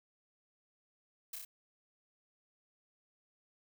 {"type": "noise with echo", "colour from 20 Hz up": "blue", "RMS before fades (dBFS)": -42, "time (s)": [1.33, 1.36], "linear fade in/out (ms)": 5, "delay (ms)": 30, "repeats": 3, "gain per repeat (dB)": -2, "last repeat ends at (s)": 1.45, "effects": []}